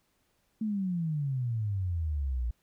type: exponential sweep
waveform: sine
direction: down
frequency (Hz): 223.3 to 57.2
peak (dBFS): -28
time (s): 0.61-2.51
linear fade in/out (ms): 5
effects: pink hiss -73 dBFS RMS until 2.62 s